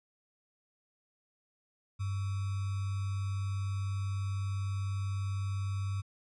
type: tone with sample-and-hold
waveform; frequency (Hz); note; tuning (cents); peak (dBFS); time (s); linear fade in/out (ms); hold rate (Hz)
sine; 98; G2; 0; -31; 1.99-6.02; 20; 1225
effects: resampled to 22050 Hz